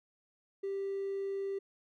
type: tone with hard clipping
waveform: triangle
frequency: 392.8 Hz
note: G4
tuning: 4 cents sharp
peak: -34 dBFS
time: 0.63-1.59 s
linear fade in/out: 10 ms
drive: 4 dB
effects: none